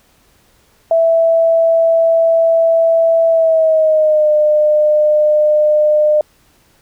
sine tone with pitch glide, 659.3 to 604.6 Hz, E5 to D#5, 0 to -50 cents, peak -8 dBFS, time 0.91-6.21 s, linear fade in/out 2 ms, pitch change -150 cents, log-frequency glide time 3.29-4.31 s, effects pink hiss -53 dBFS RMS until 6.81 s

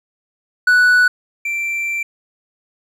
triangle tone pair in turn, 1480 / 2349 Hz, F#6 / D7, 0 / 0 cents, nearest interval minor sixth, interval 800 cents, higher second, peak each -7 / -17 dBFS, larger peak first, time 0.67-1.08 / 1.45-2.03 s, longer second, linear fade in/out 5 ms, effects none

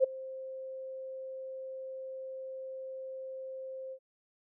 sine tone with ADSR envelope, 526 Hz, C5, 9 cents sharp, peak -18 dBFS, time 0-3.99 s, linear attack 38 ms, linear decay 9 ms, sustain -21 dB, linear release 68 ms, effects none

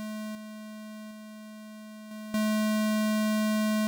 square tone with level steps, 214.7 Hz, A3, 42 cents flat, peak -35 / -41 / -43 / -39 / -25 dBFS, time 0-3.87 s, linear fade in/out 0 ms, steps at 0.35 / 1.11 / 2.11 / 2.34 s, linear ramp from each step 2 ms, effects 10-bit

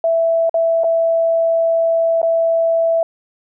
sine tone with dropouts, 661 Hz, E5, 5 cents sharp, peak -12 dBFS, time 0.04-3.03 s, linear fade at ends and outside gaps 2 ms, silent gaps 0.495-0.542 / 0.836-0.842 / 2.217-2.229 s, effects none

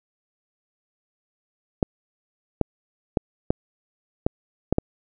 clicks, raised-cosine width 2 ms, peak -5 dBFS, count 7, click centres 1.828 / 2.613 / 3.172 / 3.505 / 4.265 / 4.726 / 4.784 s, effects none

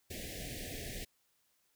pink band-stop noise, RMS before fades -43 dBFS, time 0.1-1.05 s, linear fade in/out 10 ms, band 730 to 1700 Hz, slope 96 dB/octave, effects white hiss -75 dBFS RMS until 1.75 s

